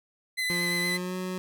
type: tone with vibrato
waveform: 30% pulse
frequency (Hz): 2020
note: B6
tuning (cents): +39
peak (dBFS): -24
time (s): 0.37-0.98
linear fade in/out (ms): 20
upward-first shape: triangle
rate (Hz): 8.6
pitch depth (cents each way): 23
type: tone with pitch glide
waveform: 25% pulse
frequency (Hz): 175.2 to 184.12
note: F3 to F#3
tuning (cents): +6 to -8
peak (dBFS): -27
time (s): 0.5-1.38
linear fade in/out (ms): 0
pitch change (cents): +86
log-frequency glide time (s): 0.79-1.16
effects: none